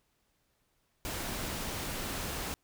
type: noise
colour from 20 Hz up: pink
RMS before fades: -37 dBFS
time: 1.05-2.54 s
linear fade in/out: 0 ms
effects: pink hiss -75 dBFS RMS until 2.63 s